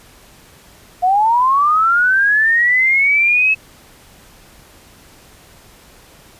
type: linear sweep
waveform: sine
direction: up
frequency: 706 to 2600 Hz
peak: -10 dBFS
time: 1.02-3.55 s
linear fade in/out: 20 ms
effects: pink hiss -45 dBFS RMS until 6.39 s + resampled to 32000 Hz